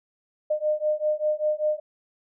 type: beating tone pair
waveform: sine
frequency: 606 / 611.1 Hz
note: D#5 / D#5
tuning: -46 / -31 cents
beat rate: 5.1 Hz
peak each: -25 dBFS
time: 0.5-1.8 s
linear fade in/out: 10 ms
effects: none